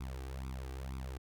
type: tone with flanger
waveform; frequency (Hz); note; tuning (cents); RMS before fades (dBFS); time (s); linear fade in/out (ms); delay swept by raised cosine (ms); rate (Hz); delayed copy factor
sawtooth; 65.6; C2; +5; -42; 0-1.18; 10; 0.82 to 2.62; 2.1; +0.95
effects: none